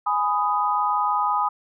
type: chord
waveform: sine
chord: G# minor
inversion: none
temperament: just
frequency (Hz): 830.6 / 996.7 / 1245.9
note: G#5 / B5 / D#6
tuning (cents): 0 / +16 / +2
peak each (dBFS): -24 / -24 / -23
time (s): 0.06-1.49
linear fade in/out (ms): 10
effects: none